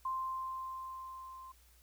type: tone with level ramp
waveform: sine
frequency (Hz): 1046.5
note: C6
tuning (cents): 0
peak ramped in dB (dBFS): -33 to -48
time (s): 0.05-1.52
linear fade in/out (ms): 5
effects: added 60 Hz sine -63 dBFS peak until 1.82 s + white hiss -67 dBFS RMS until 1.82 s